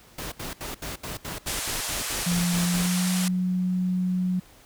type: noise bursts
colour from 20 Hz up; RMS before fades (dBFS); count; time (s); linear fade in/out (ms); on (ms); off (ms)
pink; -34; 13; 0.18-2.876; 5; 140; 73
type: band-pass noise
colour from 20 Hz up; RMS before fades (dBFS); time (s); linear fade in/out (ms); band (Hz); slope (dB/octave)
white; -31; 1.47-3.28; 0; 530 to 11000; 24
type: tone with pitch glide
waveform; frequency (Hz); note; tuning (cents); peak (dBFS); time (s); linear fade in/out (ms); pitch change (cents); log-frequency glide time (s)
sine; 174.61 to 182.66; F3 to F#3; 0 to -22; -22; 2.26-4.4; 10; +78; 2.62-3.11
effects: pink hiss -53 dBFS RMS until 4.65 s